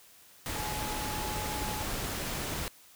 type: tone in noise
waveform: sine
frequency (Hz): 848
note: G#5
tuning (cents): +36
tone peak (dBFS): -38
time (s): 0.56-1.83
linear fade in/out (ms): 0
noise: pink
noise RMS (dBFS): -35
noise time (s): 0.46-2.68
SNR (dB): -6
effects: white hiss -57 dBFS RMS until 2.95 s